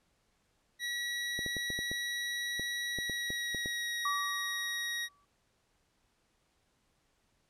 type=tone with pitch glide; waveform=25% pulse; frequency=1924 to 1890.9 Hz; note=B6 to A#6; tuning=-46 to +24 cents; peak=-30 dBFS; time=0.79-5.09 s; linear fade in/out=50 ms; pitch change=-30 cents; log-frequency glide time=2.88-4.14 s
type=clicks; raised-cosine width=2 ms; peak=-27 dBFS; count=12; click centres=1.391 / 1.463 / 1.567 / 1.703 / 1.79 / 1.915 / 2.596 / 2.987 / 3.097 / 3.304 / 3.547 / 3.659 s
type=tone with exponential decay; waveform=sine; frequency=1148 Hz; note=D6; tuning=40 cents flat; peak=-29 dBFS; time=4.05-5.25 s; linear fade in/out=5 ms; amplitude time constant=260 ms
effects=pink hiss -74 dBFS RMS until 7.49 s + low-pass 10000 Hz 12 dB/octave